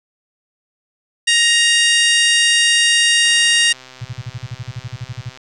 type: harmonic tone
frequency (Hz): 936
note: A#5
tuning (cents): +7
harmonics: 2 / 3 / 4 / 5 / 6 / 7 / 8 / 9 / 10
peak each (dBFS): -16 / -15 / -19 / -24 / -22 / -27 / -28 / -24 / -25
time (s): 1.27-3.73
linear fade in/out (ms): 10
type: click train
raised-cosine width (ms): 0.2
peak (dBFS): -21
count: 275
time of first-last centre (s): 3.25-5.374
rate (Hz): 129
type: tone bursts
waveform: sine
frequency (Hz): 119.4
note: A#2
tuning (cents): +42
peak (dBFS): -22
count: 16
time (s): 4.01-5.296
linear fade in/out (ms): 10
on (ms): 41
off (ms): 42
effects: none